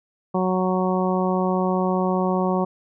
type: harmonic tone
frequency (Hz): 185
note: F#3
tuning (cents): 0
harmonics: 1 / 2 / 3 / 4 / 5 / 6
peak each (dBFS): -22 / -25 / -27 / -28 / -29 / -30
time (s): 0.34-2.65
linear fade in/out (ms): 10
effects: none